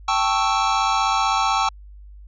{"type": "chord", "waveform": "square", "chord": "A dominant seventh", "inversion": "third", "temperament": "equal", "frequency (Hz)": [784, 880, 1108.7, 1318.5], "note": ["G5", "A5", "C#6", "E6"], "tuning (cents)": [0, 0, 0, 0], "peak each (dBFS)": -24, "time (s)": [0.08, 1.69], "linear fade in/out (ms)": 5, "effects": ["added 50 Hz sine -39 dBFS peak until 2.27 s", "resampled to 16000 Hz"]}